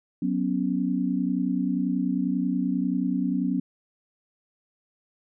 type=chord; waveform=sine; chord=F# suspended fourth; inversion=none; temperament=equal; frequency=185 / 246.9 / 277.2 Hz; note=F#3 / B3 / C#4; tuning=0 / 0 / 0 cents; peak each=-27 dBFS; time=0.22-3.6 s; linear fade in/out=5 ms; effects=none